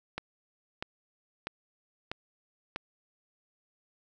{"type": "click train", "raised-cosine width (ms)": 0.3, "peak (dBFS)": -18, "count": 5, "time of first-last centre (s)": [0.18, 2.761], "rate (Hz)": 1.55, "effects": []}